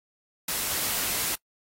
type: noise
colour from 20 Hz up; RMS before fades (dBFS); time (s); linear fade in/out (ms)
white; -28; 0.48-1.35; 5
effects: noise-tail reverb RT60 0.1 s tail -25 dB re dry + AAC 48 kbps